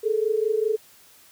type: tone pair together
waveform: sine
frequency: 422.5 / 447.6 Hz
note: G#4 / A4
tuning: +30 / +30 cents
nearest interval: minor second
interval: 100 cents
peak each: -23 dBFS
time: 0.03-0.77 s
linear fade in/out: 20 ms
effects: white hiss -53 dBFS RMS until 1.31 s